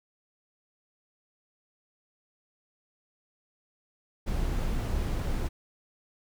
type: noise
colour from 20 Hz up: brown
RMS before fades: -29 dBFS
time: 4.26-5.49 s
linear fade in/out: 20 ms
effects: none